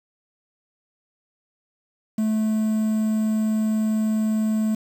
triangle tone with quantisation, 217.2 Hz, A3, 22 cents flat, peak -17 dBFS, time 2.18-4.75 s, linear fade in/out 5 ms, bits 7, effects none

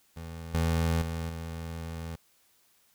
25% pulse tone with level steps, 82.41 Hz, E2, in tune, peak -35 / -21 / -28 / -32 dBFS, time 0.16-2.16 s, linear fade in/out 10 ms, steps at 0.54 / 1.02 / 1.29 s, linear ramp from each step 2 ms, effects white hiss -66 dBFS RMS until 2.94 s

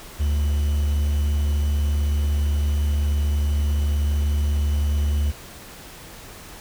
triangle tone with quantisation, 73.1 Hz, D2, 7 cents flat, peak -16 dBFS, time 0.19-5.32 s, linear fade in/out 20 ms, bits 7, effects pink hiss -41 dBFS RMS until 6.6 s

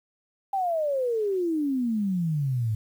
sine exponential sweep, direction down, 800 to 105.6 Hz, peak -23 dBFS, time 0.53-2.75 s, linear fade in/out 5 ms, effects 9-bit

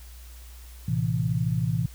sine chord, A minor, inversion none, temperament equal with one note detuned, 112.31 / 130.81 / 164.81 Hz, A2 / C3 / E3, +36 / 0 / 0 cents, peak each -27 dBFS, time 0.88-1.86 s, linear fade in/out 5 ms, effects added 60 Hz sine -42 dBFS peak until 1.94 s + white hiss -52 dBFS RMS until 1.94 s

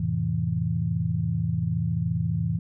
sine chord, F major seventh, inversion none, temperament equal, 87.31 / 110 / 130.81 / 164.81 Hz, F2 / A2 / C3 / E3, 0 / 0 / 0 / 0 cents, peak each -32 / -28 / -31 / -26 dBFS, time 0-2.59 s, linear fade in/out 5 ms, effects none

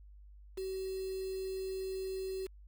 sine tone with quantisation, 380.1 Hz, F#4, 47 cents sharp, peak -36 dBFS, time 0.57-2.47 s, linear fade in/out 10 ms, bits 8, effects added 50 Hz sine -52 dBFS peak until 2.67 s

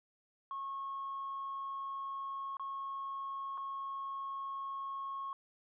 sine tone with dropouts, 1092 Hz, C#6, 26 cents flat, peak -37 dBFS, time 0.51-5.33 s, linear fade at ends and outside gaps 1 ms, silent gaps 2.569-2.596 / 3.575-3.578 s, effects tanh soft clip ceiling -34 dBFS

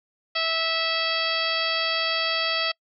harmonic tone, 654 Hz, E5, 14 cents flat, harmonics 1 / 2 / 3 / 4 / 5 / 6 / 7 / 8, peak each -31 / -30 / -31 / -30 / -29 / -35 / -29 / -36 dBFS, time 0.35-2.72 s, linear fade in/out 10 ms, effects noise-tail reverb RT60 0.1 s tail -26 dB re dry

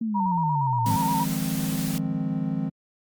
sine exponential sweep, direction down, 231.3 to 103.83 Hz, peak -24 dBFS, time 0.01-0.96 s, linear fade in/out 5 ms
sine tone with vibrato, 932.3 Hz, A#5, in tune, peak -23 dBFS, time 0.14-1.25 s, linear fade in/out 20 ms, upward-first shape square, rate 8.5 Hz, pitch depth 45 cents each way
triangle chord, F minor seventh, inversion third, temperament equal, 155.56 / 174.61 / 207.7 / 261.6 Hz, Eb3 / F3 / Ab3 / C4, 0 / 0 / 0 / 0 cents, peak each -28 dBFS, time 0.85-2.7 s, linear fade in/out 20 ms
white noise, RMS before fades -35 dBFS, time 0.86-1.98 s, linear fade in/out 0 ms
effects Opus 48 kbps

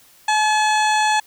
harmonic tone with a mistuned harmonic, 856 Hz, A5, 48 cents flat, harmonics 1 / 2 / 3 / 4 / 5 / 7 / 8 / 9 / 10, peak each -16 / -22 / -26 / -28 / -30 / -33 / -34 / -35 / -36 dBFS, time 0.28-1.2 s, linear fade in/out 5 ms, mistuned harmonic 10, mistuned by +18 cents, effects white hiss -51 dBFS RMS until 1.26 s

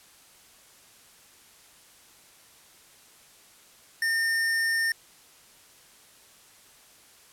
square tone, 1816 Hz, A#6, 46 cents flat, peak -24 dBFS, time 4.02-4.92 s, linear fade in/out 2 ms, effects white hiss -55 dBFS RMS until 7.32 s + low-pass 12000 Hz 12 dB/octave

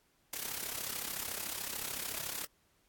white noise with amplitude modulation, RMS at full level -36 dBFS, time 0.33-2.45 s, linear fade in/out 5 ms, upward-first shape sine, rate 33.7 Hz, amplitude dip 75%, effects pink hiss -72 dBFS RMS until 2.88 s + AAC 64 kbps

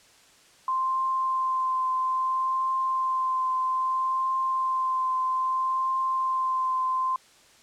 sine tone with vibrato, 1043 Hz, C6, 6 cents flat, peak -23 dBFS, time 0.68-7.16 s, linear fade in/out 2 ms, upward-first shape triangle, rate 0.61 Hz, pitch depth 14 cents each way, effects white hiss -56 dBFS RMS until 7.62 s + low-pass 8000 Hz 12 dB/octave

